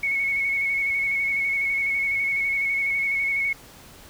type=tone with vibrato; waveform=sine; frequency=2205 Hz; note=C#7; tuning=10 cents flat; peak=-21 dBFS; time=0.03-3.53 s; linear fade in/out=5 ms; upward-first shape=square; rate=12 Hz; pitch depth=19 cents each way; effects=pink hiss -47 dBFS RMS until 4.09 s